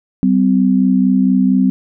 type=tone pair together; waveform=sine; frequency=192.16 / 256.5 Hz; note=G3 / C4; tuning=-34 / -34 cents; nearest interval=perfect fourth; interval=500 cents; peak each=-12 dBFS; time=0.23-1.7 s; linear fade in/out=0 ms; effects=none